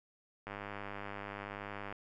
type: click train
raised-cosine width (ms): 0.5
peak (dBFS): -27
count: 148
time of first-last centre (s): 0.47-1.925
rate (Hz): 101
effects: none